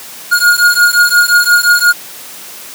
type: beating tone pair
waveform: square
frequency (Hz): 1430 / 1435.7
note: F6 / F6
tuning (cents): +41 / +47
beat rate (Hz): 5.7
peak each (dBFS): -10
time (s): 0.31-1.93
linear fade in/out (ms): 20
effects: white hiss -30 dBFS RMS until 2.74 s + high-pass 150 Hz 12 dB/octave